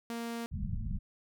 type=tone; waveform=sawtooth; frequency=232.8 Hz; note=A#3; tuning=2 cents flat; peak=-32 dBFS; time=0.1-0.46 s; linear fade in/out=0 ms
type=low-pass noise; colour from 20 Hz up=pink; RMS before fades=-35 dBFS; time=0.51-0.99 s; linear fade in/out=20 ms; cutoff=220 Hz; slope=96 dB/octave
effects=none